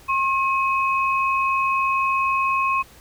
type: tone pair together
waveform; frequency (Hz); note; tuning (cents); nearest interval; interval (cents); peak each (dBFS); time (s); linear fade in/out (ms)
sine; 1076 / 2540; C6 / D#7; +48 / +35; octave + minor third; 1487; -19 / -24; 0.08-2.83; 20
effects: added 60 Hz sine -50 dBFS peak until 3 s + pink hiss -49 dBFS RMS until 3 s